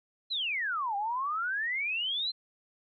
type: exponential two-way sweep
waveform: sine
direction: down then up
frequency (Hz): 4186 to 784 to 4186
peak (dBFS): -29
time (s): 0.3-2.32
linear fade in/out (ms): 20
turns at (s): 0.96
effects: none